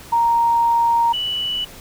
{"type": "tone pair in turn", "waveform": "sine", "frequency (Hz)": [932.3, 2960], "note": ["A#5", "F#7"], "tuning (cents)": [0, 0], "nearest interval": "octave + minor sixth", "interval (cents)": 2000, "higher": "second", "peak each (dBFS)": [-13, -20], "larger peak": "first", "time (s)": [[0.12, 1.13], [1.13, 1.65]], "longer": "first", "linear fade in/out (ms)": 10, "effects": ["pink hiss -40 dBFS RMS until 1.8 s"]}